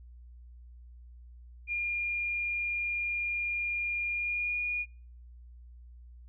sine tone with pitch glide, 2412 to 2439 Hz, D7 to D#7, +46 to -35 cents, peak -29 dBFS, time 1.67-4.86 s, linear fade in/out 50 ms, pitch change +19 cents, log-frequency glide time 4.11-4.59 s, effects noise-tail reverb RT60 0.5 s tail -26 dB re dry + added 60 Hz sine -48 dBFS peak until 6.28 s

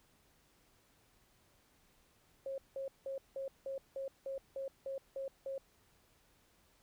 sine tone bursts, 541 Hz, C#5, 42 cents flat, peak -38 dBFS, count 11, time 2.46-5.58 s, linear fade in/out 2 ms, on 120 ms, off 180 ms, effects pink hiss -70 dBFS RMS until 6.82 s

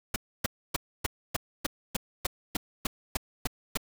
pink noise bursts, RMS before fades -28 dBFS, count 13, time 0.14-3.773 s, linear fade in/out 5 ms, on 21 ms, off 280 ms, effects none

